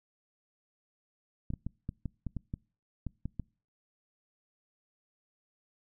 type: clicks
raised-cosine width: 5 ms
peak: -23 dBFS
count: 11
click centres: 1.504 / 1.537 / 1.666 / 1.891 / 2.057 / 2.267 / 2.367 / 2.539 / 3.067 / 3.256 / 3.397 s
effects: noise-tail reverb RT60 0.4 s tail -26 dB re dry